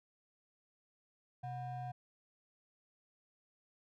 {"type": "ring-modulated tone", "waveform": "triangle", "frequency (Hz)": 428, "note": "A4", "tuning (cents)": -48, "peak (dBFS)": -35, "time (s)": [1.43, 1.92], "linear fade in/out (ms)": 10, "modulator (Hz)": 300, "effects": []}